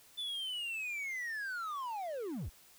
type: linear sweep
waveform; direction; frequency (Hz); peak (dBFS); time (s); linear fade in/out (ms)
triangle; down; 3520 to 34.65; -35; 0.17-2.5; 20
effects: white hiss -61 dBFS RMS until 2.78 s